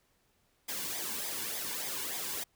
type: noise with flanger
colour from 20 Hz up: white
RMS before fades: -37 dBFS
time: 0.68-2.44 s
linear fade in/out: 10 ms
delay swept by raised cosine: 0.7 to 1.6 ms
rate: 3.4 Hz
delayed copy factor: -0.65
effects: pink hiss -72 dBFS RMS until 2.55 s